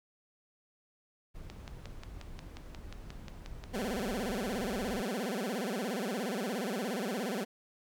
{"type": "noise", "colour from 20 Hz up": "brown", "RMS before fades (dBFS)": -46, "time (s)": [1.34, 5.02], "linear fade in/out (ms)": 20}
{"type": "click train", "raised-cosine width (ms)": 0.2, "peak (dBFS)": -28, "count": 22, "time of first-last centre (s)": [1.5, 5.243], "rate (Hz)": 5.61}
{"type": "tone with vibrato", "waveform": "20% pulse", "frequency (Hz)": 220, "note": "A3", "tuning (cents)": 0, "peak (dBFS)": -28, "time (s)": [3.73, 7.45], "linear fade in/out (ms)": 20, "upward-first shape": "sine", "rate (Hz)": 17, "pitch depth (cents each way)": 290}
{"effects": []}